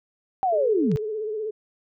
sine linear sweep, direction down, 784 to 127 Hz, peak -19 dBFS, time 0.43-0.96 s, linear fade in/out 0 ms
sine tone with vibrato, 430 Hz, A4, 40 cents flat, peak -26 dBFS, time 0.52-1.51 s, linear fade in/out 10 ms, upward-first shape sine, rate 16 Hz, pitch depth 55 cents each way
clicks, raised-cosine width 0.2 ms, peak -25 dBFS, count 2, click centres 0.916 / 0.972 s
effects none

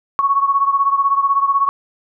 sine beating tone pair, 1106 / 1122 Hz, C#6 / C#6, -4 / +21 cents, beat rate 16 Hz, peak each -14 / -18 dBFS, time 0.19-1.69 s, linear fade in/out 0 ms, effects none

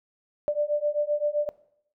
sine beating tone pair, 587.3 / 595 Hz, D5 / D5, 0 / +22 cents, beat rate 7.7 Hz, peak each -26 dBFS, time 0.48-1.49 s, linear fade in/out 0 ms, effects noise-tail reverb RT60 0.7 s tail -19 dB re dry

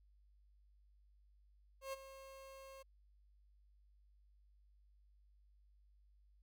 30% pulse tone with ADSR envelope, 538 Hz, C5, 48 cents sharp, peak -38 dBFS, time 1.81-2.83 s, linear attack 120 ms, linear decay 22 ms, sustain -13 dB, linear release 12 ms, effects added 50 Hz sine -66 dBFS peak until 6.42 s

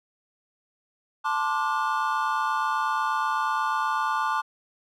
triangle chord, D dominant seventh, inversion second, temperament equal with one note detuned, 880 / 1046.5 / 1174.7 / 1442.8 Hz, A5 / C6 / D6 / F#6, 0 / 0 / 0 / -44 cents, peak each -26 / -28 / -26 / -29 dBFS, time 1.24-4.42 s, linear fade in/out 20 ms, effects none

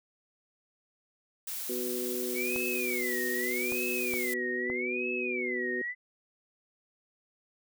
blue noise, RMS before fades -37 dBFS, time 1.47-4.34 s, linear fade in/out 5 ms
harmonic tone, 123.47 Hz, B2, in tune, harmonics 2 / 3 / 4, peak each -38 / -34 / -40 dBFS, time 1.69-5.82 s, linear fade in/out 5 ms
sine tone with vibrato, 2194 Hz, C#7, 18 cents flat, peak -32 dBFS, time 2.34-5.95 s, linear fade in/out 50 ms, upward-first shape sine, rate 0.81 Hz, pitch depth 290 cents each way
clicks, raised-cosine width 1 ms, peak -25 dBFS, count 4, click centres 2.561 / 3.722 / 4.138 / 4.7 s
effects none

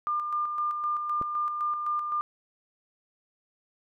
sine tone with tremolo, 1200 Hz, D6, 37 cents sharp, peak -25 dBFS, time 0.07-2.21 s, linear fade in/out 0 ms, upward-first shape square, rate 3.9 Hz, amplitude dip 40%
click, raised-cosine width 2 ms, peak -24 dBFS, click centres 1.214 s
effects none

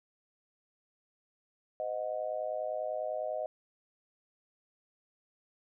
sine tone with amplitude modulation, 622.3 Hz, D#5, in tune, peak -28 dBFS, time 1.8-3.46 s, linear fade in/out 0 ms, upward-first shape sine, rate 110 Hz, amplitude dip 100%, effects none

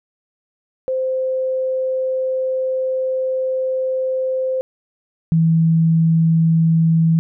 sine tone pair in turn, 520 / 163.27 Hz, C5 / E3, -11 / -16 cents, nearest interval octave + minor sixth, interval 2005 cents, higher first, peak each -17 / -11 dBFS, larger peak second, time 0.88-4.61 / 5.32-7.19 s, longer first, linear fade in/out 0 ms, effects none

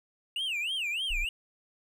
triangle tone with vibrato, 2754 Hz, F7, 25 cents flat, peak -28 dBFS, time 0.36-1.29 s, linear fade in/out 2 ms, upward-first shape sine, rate 3.3 Hz, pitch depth 280 cents each way
sine tone, 30 Hz, B0, 49 cents flat, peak -30 dBFS, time 1.1-1.25 s, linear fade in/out 10 ms
effects none

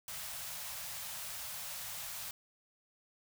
white band-stop noise, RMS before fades -43 dBFS, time 0.08-2.31 s, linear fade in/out 2 ms, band 190 to 540 Hz, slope 48 dB/octave, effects none

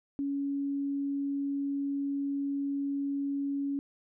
sine tone, 280 Hz, C#4, 18 cents sharp, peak -29 dBFS, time 0.19-3.79 s, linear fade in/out 0 ms, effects none

